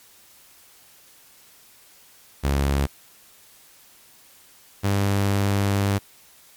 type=tone pair in turn; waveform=sawtooth; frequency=69.7 / 99.72 Hz; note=C#2 / G2; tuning=+10 / +30 cents; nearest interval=tritone; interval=620 cents; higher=second; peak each=-15 dBFS; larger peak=neither; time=2.43-2.87 / 4.83-5.99 s; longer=second; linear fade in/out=20 ms; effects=white hiss -52 dBFS RMS until 6.56 s + MP3 96 kbps